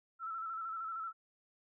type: tone with vibrato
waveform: sine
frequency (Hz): 1327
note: E6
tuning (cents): +11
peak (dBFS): -38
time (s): 0.19-1.13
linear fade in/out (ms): 50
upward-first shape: square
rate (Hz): 13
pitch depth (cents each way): 36
effects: none